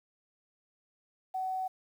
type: tone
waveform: sine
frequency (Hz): 752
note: F#5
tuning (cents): +28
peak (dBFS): -31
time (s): 1.34-1.68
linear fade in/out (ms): 10
effects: 10-bit